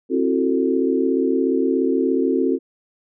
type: chord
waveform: sine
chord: F# half-diminished seventh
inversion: second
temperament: just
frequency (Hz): 266.4 / 333 / 370 / 444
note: C4 / E4 / F#4 / A4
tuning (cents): +31 / +18 / 0 / +16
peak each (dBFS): -20 / -24 / -21 / -23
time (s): 0.09-2.59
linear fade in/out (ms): 50
effects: none